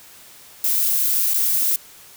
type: noise with dropouts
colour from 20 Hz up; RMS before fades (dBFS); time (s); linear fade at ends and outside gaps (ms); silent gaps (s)
violet; -19; 0.64-1.76; 2; 1.337-1.342
effects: white hiss -45 dBFS RMS until 2.16 s